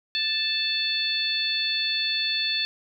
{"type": "harmonic tone", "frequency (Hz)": 880, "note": "A5", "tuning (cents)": 0, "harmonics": [2, 3, 4, 5], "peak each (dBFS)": [-33, -30, -27, -27], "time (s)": [0.15, 2.65], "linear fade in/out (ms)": 0, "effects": []}